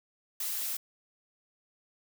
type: noise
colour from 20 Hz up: blue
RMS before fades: -34 dBFS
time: 0.4-0.77 s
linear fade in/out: 5 ms
effects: none